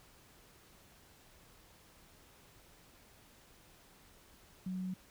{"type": "tone", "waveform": "sine", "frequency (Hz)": 185.3, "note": "F#3", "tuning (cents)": 3, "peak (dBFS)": -36, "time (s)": [4.66, 4.94], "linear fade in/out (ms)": 5, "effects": ["pink hiss -62 dBFS RMS until 5.1 s"]}